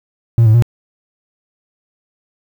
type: tone with pitch steps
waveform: triangle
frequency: 115.8 / 109.2 / 118.6 Hz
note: A#2 / A2 / A#2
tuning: -11 / -13 / +30 cents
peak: -3 dBFS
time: 0.38-0.623 s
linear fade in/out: 0 ms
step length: 81 ms
effects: tanh soft clip ceiling 0 dBFS + 7-bit